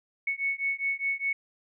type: beating tone pair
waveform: sine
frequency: 2210 / 2214.9 Hz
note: C#7 / C#7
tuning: -6 / -2 cents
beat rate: 4.9 Hz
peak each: -30 / -30 dBFS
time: 0.27-1.33 s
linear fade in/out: 5 ms
effects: none